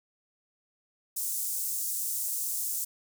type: high-pass noise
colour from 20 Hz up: pink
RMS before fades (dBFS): -32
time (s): 1.16-2.85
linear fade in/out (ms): 10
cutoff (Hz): 7300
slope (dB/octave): 24
effects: none